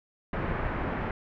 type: low-pass noise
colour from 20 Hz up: pink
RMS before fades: -31 dBFS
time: 0.33-1.11 s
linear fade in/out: 2 ms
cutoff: 2000 Hz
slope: 24 dB/octave
effects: none